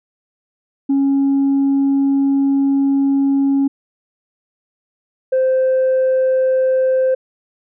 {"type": "tone pair in turn", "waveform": "sine", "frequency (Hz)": [275.6, 520.3], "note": ["C#4", "C5"], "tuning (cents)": [-10, -10], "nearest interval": "major seventh", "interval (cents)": 1100, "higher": "second", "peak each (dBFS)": -10, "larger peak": "neither", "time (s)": [[0.89, 3.68], [5.32, 7.15]], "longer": "first", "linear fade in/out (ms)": 10, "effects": ["tanh soft clip ceiling -10 dBFS"]}